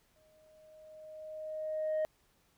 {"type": "tone with exponential growth", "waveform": "sine", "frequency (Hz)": 622.3, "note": "D#5", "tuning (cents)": 0, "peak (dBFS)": -26, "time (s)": [0.16, 2.05], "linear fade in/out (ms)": 0, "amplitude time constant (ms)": 410, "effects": ["tanh soft clip ceiling -28 dBFS", "pink hiss -71 dBFS RMS until 2.57 s"]}